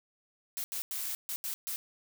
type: noise bursts at uneven times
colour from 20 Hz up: blue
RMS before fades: -36 dBFS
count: 6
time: 0.57-0.64 / 0.72-0.82 / 0.91-1.15 / 1.29-1.36 / 1.44-1.54 / 1.67-1.76 s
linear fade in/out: 0 ms
effects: none